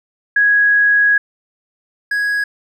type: tone pair in turn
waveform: sine / triangle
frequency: 1661.2 / 1661.2 Hz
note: G#6 / G#6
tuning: 0 / 0 cents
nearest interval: unison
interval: 0 cents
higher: neither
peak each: -9 / -13 dBFS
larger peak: first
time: 0.36-1.18 / 2.11-2.44 s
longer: first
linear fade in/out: 5 ms
effects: none